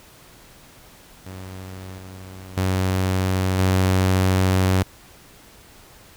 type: tone with level steps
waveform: sawtooth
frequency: 93.7 Hz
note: F#2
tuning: 22 cents sharp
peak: -30 / -33 / -15 / -12 dBFS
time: 1.26-4.83 s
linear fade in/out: 5 ms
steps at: 1.98 / 2.57 / 3.59 s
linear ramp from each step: 2 ms
effects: pink hiss -48 dBFS RMS until 6.16 s